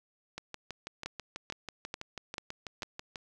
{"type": "two click trains", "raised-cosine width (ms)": 0.2, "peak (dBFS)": [-19, -22], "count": [5, 18], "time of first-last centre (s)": [[1.06, 2.822], [0.38, 3.158]], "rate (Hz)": [2.27, 6.12], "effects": []}